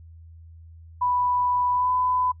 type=tone with pitch glide; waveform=sine; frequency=987.8 to 1002.7 Hz; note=B5 to B5; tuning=0 to +26 cents; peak=-20 dBFS; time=1.01-2.32 s; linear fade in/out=10 ms; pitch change=+26 cents; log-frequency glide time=1.73-1.9 s; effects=noise-tail reverb RT60 0.1 s tail -23 dB re dry + added 82 Hz sine -43 dBFS peak until 2.4 s